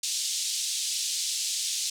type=band-pass noise; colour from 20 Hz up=white; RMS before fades=-30 dBFS; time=0.03-1.9 s; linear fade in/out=5 ms; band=3300 to 8100 Hz; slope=24 dB/octave; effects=none